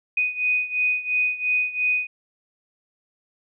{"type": "beating tone pair", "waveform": "sine", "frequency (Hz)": [2489, 2491.9], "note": ["D#7", "D#7"], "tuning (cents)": [0, 2], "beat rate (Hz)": 2.9, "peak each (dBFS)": [-22, -25], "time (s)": [0.17, 2.07], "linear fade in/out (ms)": 5, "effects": []}